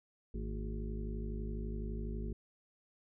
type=harmonic tone with a mistuned harmonic; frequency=52 Hz; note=G#1; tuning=3 cents sharp; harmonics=1 / 2 / 3 / 4 / 6 / 7 / 8; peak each=-38 / -48 / -47 / -45 / -58 / -49 / -51 dBFS; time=0.34-2.33 s; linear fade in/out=5 ms; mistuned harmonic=4; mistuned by=+140 cents; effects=none